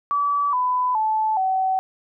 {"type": "tone with pitch steps", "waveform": "sine", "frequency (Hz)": [1149, 1000.3, 870.8, 758.1], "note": ["D6", "B5", "A5", "F#5"], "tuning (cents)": [-38, 22, -18, 42], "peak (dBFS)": -18, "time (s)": [0.11, 1.79], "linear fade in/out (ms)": 0, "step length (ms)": 420, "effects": []}